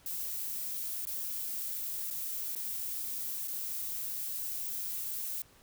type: noise with dropouts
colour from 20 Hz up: violet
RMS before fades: -37 dBFS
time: 0.06-5.42 s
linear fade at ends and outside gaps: 1 ms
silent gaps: 1.053-1.07 / 2.103-2.11 / 2.551-2.562 / 3.475-3.481 s
effects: pink hiss -61 dBFS RMS until 5.62 s